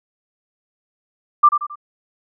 sine tone with echo, 1184 Hz, D6, 14 cents sharp, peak -6 dBFS, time 1.43-1.49 s, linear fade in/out 10 ms, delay 89 ms, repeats 3, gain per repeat -8 dB, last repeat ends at 1.757 s, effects none

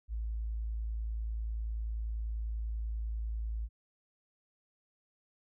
sine tone, 55.1 Hz, A1, 3 cents sharp, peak -33 dBFS, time 0.08-3.69 s, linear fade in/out 50 ms, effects none

